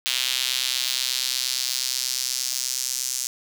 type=tone with high-pass filter sweep; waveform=square; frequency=64.2 Hz; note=C2; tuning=32 cents flat; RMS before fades=-26 dBFS; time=0.06-3.27 s; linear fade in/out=0 ms; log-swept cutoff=3300 to 6300 Hz; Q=2; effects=none